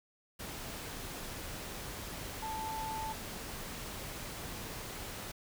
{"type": "tone in noise", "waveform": "sine", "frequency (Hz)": 880, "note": "A5", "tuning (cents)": 0, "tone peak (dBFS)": -37, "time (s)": [2.42, 3.13], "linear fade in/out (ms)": 10, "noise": "pink", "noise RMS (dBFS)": -43, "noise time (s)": [0.39, 5.32], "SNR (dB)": 3, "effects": []}